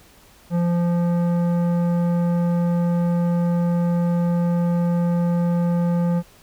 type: tone with tanh clipping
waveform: sine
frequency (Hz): 172.9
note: F3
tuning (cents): -17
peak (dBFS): -19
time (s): 0.5-6.23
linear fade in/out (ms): 50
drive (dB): 13
effects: pink hiss -51 dBFS RMS until 6.42 s